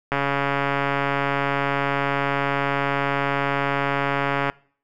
click train, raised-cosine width 0.5 ms, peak -7 dBFS, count 614, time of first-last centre 0.12-4.499 s, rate 140 Hz, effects noise-tail reverb RT60 0.5 s tail -23 dB re dry

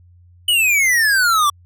square exponential sweep, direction down, 3000 to 1137 Hz, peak -13 dBFS, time 0.48-1.5 s, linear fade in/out 5 ms, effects added 88 Hz sine -45 dBFS peak until 1.65 s

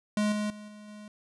square tone with level steps, 210 Hz, G#3, 19 cents sharp, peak -25 / -29 / -43 / -46 / -44 dBFS, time 0.17-1.08 s, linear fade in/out 2 ms, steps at 0.32 / 0.5 / 0.68 / 0.88 s, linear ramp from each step 2 ms, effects resampled to 24000 Hz

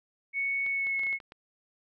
sine tone with pitch glide, 2217 to 2185 Hz, C#7 to C#7, 0 to -26 cents, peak -27 dBFS, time 0.33-1.19 s, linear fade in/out 50 ms, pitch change -26 cents, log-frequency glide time 0.69-0.97 s
clicks, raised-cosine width 0.3 ms, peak -30 dBFS, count 8, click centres 0.664 / 0.869 / 0.994 / 1.034 / 1.068 / 1.128 / 1.202 / 1.321 s
effects none

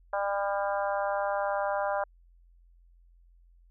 harmonic tone, 199.9 Hz, G3, 34 cents sharp, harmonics 3 / 4 / 5 / 6 / 7 / 8, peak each -30 / -32 / -35 / -39 / -38 / -41 dBFS, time 0.13-2.04 s, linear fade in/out 5 ms, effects added 43 Hz sine -56 dBFS peak until 3.7 s

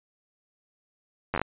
slowing click train, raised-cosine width 0.5 ms, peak -12 dBFS, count 6, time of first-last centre 1.34-1.416 s, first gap 10 ms, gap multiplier 1.21, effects resampled to 8000 Hz

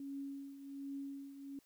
sine tone with tremolo, 277.2 Hz, C#4, in tune, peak -40 dBFS, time 0-1.59 s, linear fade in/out 2 ms, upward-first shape triangle, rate 1.3 Hz, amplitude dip 70%, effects white hiss -72 dBFS RMS until 1.65 s

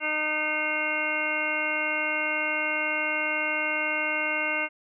harmonic tone, 306 Hz, D#4, 29 cents flat, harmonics 1 / 2 / 3 / 4 / 5 / 7 / 8 / 9, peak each -38 / -34 / -37 / -37 / -33 / -28 / -40 / -31 dBFS, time 0-4.69 s, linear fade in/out 50 ms, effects none

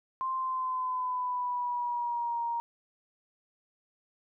sine tone with pitch glide, 1046.5 to 937.7 Hz, C6 to A#5, 0 to +10 cents, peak -29 dBFS, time 0.21-2.6 s, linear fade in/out 0 ms, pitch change -190 cents, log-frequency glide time 0.34-2.41 s, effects none

